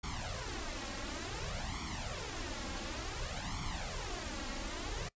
pink noise with flanger, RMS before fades -40 dBFS, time 0.03-5.09 s, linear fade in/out 10 ms, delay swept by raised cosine 0.9 to 3.7 ms, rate 0.56 Hz, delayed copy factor +0.8, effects noise-tail reverb RT60 0.1 s tail -22 dB re dry + resampled to 16000 Hz

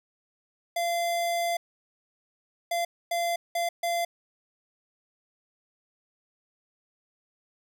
square tone bursts at uneven times, 687 Hz, F5, 29 cents flat, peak -26 dBFS, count 5, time 0.76-1.57 / 2.71-2.85 / 3.11-3.36 / 3.55-3.69 / 3.83-4.05 s, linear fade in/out 5 ms, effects none

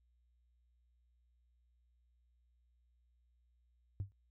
sine tone with exponential decay, 98 Hz, G2, in tune, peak -31 dBFS, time 4-4.12 s, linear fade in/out 0 ms, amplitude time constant 26 ms, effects tanh soft clip ceiling -32 dBFS + added 60 Hz sine -70 dBFS peak until 4.3 s

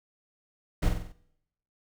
brown noise with echo, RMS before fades -23 dBFS, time 0.82-0.89 s, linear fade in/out 10 ms, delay 47 ms, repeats 5, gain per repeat -5 dB, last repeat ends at 1.125 s, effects noise-tail reverb RT60 0.8 s tail -20 dB re dry

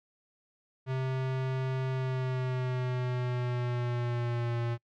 square tone with pitch glide, 131 to 118.06 Hz, C3 to A#2, +2 to +22 cents, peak -30 dBFS, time 0.86-4.78 s, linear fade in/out 50 ms, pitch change -180 cents, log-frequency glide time 1.91-4.59 s, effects noise-tail reverb RT60 0.1 s tail -26 dB re dry + low-pass 3000 Hz 12 dB/octave

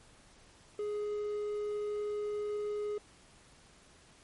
triangle tone, 417.3 Hz, G#4, 8 cents sharp, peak -31 dBFS, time 0.79-2.98 s, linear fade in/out 2 ms, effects pink hiss -60 dBFS RMS until 4.23 s + MP3 48 kbps

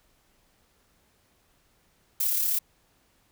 violet noise with amplitude modulation, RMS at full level -24 dBFS, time 2.2-2.59 s, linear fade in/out 5 ms, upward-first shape sine, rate 35.4 Hz, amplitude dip 40%, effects pink hiss -66 dBFS RMS until 3.31 s

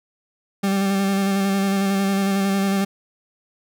40% pulse tone with vibrato, 196 Hz, G3, in tune, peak -17 dBFS, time 0.63-2.85 s, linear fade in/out 10 ms, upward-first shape square, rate 11 Hz, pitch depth 18 cents each way, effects none

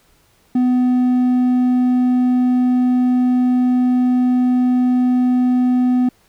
sine tone with hard clipping, 250 Hz, B3, 21 cents sharp, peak -13 dBFS, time 0.55-6.09 s, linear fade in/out 5 ms, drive 3 dB, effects pink hiss -56 dBFS RMS until 6.28 s

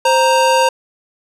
square tone pair together, 523.3 / 933.5 Hz, C5 / A#5, 0 / +2 cents, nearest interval minor seventh, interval 1002 cents, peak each -14 / -13 dBFS, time 0.05-0.69 s, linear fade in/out 5 ms, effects low-pass 9000 Hz 12 dB/octave

